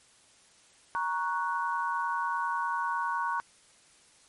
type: chord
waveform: sine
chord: F# major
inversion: first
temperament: equal with one note detuned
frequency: 938.8 / 1108.7 / 1480 Hz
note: A#5 / C#6 / F#6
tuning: +12 / 0 / 0 cents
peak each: -31 / -32 / -34 dBFS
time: 0.95-3.4 s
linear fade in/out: 0 ms
effects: white hiss -60 dBFS RMS until 4.28 s + MP3 48 kbps